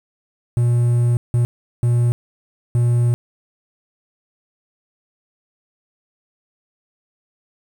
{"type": "tone bursts at uneven times", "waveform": "triangle", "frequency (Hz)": 120, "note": "B2", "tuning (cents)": -49, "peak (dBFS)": -11, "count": 4, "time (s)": [[0.57, 1.17], [1.34, 1.45], [1.83, 2.12], [2.75, 3.14]], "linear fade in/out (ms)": 0, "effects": ["7-bit"]}